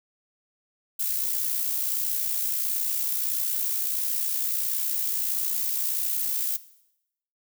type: noise with amplitude modulation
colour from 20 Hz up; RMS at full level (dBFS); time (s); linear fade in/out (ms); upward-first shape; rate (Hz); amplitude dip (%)
violet; -25; 0.99-6.57; 10; sine; 61.5; 45
effects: noise-tail reverb RT60 0.8 s tail -17 dB re dry